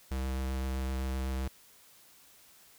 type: tone with vibrato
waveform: square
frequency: 65.6 Hz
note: C2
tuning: 5 cents sharp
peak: -32 dBFS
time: 0.11-1.48 s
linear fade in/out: 5 ms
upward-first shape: sine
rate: 7.8 Hz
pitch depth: 12 cents each way
effects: white hiss -59 dBFS RMS until 2.78 s